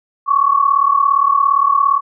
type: tone pair together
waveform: sine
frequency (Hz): 1098.6 / 1136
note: C#6 / C#6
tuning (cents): -16 / +42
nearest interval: minor second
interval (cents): 58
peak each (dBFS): -13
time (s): 0.26-2.01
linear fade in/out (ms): 50
effects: none